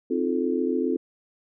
sine chord, F dominant seventh, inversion second, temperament just, 261.9 / 314.3 / 349.2 / 436.5 Hz, C4 / Eb4 / F4 / A4, +2 / +18 / 0 / -14 cents, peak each -26 / -30 / -27 / -28 dBFS, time 0.1-0.97 s, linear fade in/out 10 ms, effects none

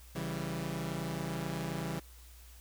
sawtooth chord, C# diminished, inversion none, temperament equal with one note detuned, 137.4 / 164.81 / 196 Hz, C#3 / E3 / G3, -15 / 0 / 0 cents, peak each -36 / -34 / -37 dBFS, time 0.15-2 s, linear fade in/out 10 ms, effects added 60 Hz sine -52 dBFS peak until 2.6 s + white hiss -59 dBFS RMS until 2.6 s

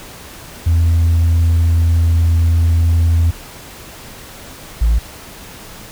sine tone pair in turn, 83.5 / 56.08 Hz, E2 / A1, +23 / +34 cents, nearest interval perfect fifth, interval 689 cents, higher first, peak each -7 dBFS, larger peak neither, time 0.66-3.31 / 4.81-4.99 s, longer first, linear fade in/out 10 ms, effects tanh soft clip ceiling -8 dBFS + pink hiss -35 dBFS RMS until 5.91 s

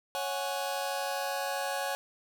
sawtooth chord, C# suspended fourth, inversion none, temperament just, 554.4 / 739.2 / 831.5 Hz, C#5 / F#5 / G#5, 0 / -2 / +2 cents, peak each -31 / -32 / -32 dBFS, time 0.15-1.95 s, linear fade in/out 0 ms, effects none

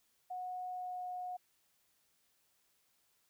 sine tone with pitch glide, 731 to 726 Hz, F#5 to F#5, -21 to -33 cents, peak -39 dBFS, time 0.3-1.37 s, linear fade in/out 10 ms, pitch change -12 cents, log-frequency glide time 0.68-1.04 s, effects white hiss -75 dBFS RMS until 3.29 s

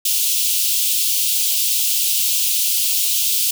white high-pass noise, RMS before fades -18 dBFS, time 0.05-3.51 s, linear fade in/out 5 ms, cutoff 2700 Hz, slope 48 dB/octave, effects none

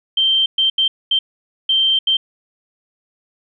sine tone bursts at uneven times, 3136 Hz, G7, in tune, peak -12 dBFS, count 6, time 0.17-0.46 / 0.58-0.7 / 0.78-0.88 / 1.11-1.19 / 1.69-1.99 / 2.07-2.17 s, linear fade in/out 5 ms, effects none

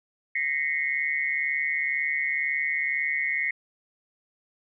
sine tone cluster, 1859 / 2038 / 2180 Hz, A#6 / C7 / C#7, -5 / -46 / -29 cents, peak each -30 / -28 / -28 dBFS, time 0.35-3.51 s, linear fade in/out 5 ms, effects none

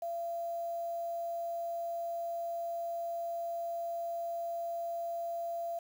sine tone with quantisation, 680 Hz, F5, 46 cents flat, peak -34 dBFS, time 0.02-5.79 s, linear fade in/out 5 ms, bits 9, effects none

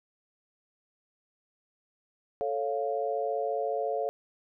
sine chord, A augmented, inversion none, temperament equal, 440 / 554.4 / 698.5 Hz, A4 / C#5 / E#5, 0 / 0 / 0 cents, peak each -32 dBFS, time 2.41-4.09 s, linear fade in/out 0 ms, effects none

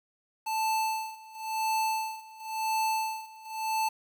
square tone with tremolo, 880 Hz, A5, in tune, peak -26 dBFS, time 0.46-3.89 s, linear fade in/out 10 ms, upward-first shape sine, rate 0.95 Hz, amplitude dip 95%, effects 9-bit

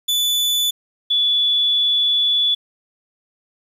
40% pulse / sine tone pair in turn, 3480 / 3438 Hz, A7 / A7, -20 / -41 cents, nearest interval unison, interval 21 cents, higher first, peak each -15 / -14 dBFS, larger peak second, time 0.08-0.71 / 1.1-2.55 s, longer second, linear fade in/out 10 ms, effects 8-bit

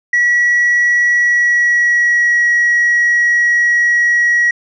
sine tone with pitch glide, 1932 to 1912 Hz, B6 to A#6, -39 to +43 cents, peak -7 dBFS, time 0.13-4.51 s, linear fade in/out 5 ms, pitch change -18 cents, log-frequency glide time 1.18-2.45 s, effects tanh soft clip ceiling -7 dBFS

